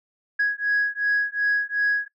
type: beating tone pair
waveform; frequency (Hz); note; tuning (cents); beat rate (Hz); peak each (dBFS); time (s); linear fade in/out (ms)
sine; 1661.2 / 1663.9; G#6 / G#6; 0 / +3; 2.7; -22; 0.39-2.08; 10
effects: noise-tail reverb RT60 0.1 s tail -19 dB re dry + tanh soft clip ceiling -15 dBFS